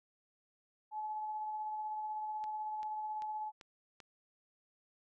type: tone with tremolo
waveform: sine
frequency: 857 Hz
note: A5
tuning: 46 cents flat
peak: -36 dBFS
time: 0.91-3.52 s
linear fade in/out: 50 ms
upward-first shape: sine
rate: 16 Hz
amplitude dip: 25%
type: click train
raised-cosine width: 0.2 ms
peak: -35 dBFS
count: 5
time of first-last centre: 2.44-4.002 s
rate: 2.56 Hz
effects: none